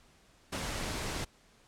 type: noise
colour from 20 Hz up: pink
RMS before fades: -36 dBFS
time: 0.52-1.25 s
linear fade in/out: 10 ms
effects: pink hiss -63 dBFS RMS until 1.67 s + low-pass 9000 Hz 12 dB/octave